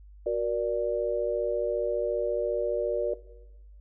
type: chord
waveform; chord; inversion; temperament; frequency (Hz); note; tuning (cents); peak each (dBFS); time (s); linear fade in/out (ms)
sine; Gb augmented; none; equal with one note detuned; 370 / 472.7 / 587.3; Gb4 / Bb4 / D5; 0 / +24 / 0; -31 / -29 / -28; 0.26-3.14; 5
effects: noise-tail reverb RT60 1.0 s tail -17 dB re dry + added 50 Hz sine -47 dBFS peak until 3.8 s